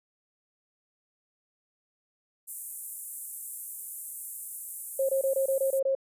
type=high-pass noise; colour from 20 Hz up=pink; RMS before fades=-38 dBFS; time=2.47-5.8 s; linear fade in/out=20 ms; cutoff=8300 Hz; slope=48 dB/octave
type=tone bursts; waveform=sine; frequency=538 Hz; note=C5; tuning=48 cents sharp; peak=-23 dBFS; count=8; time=4.99-5.951 s; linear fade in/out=5 ms; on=100 ms; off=23 ms
effects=resampled to 32000 Hz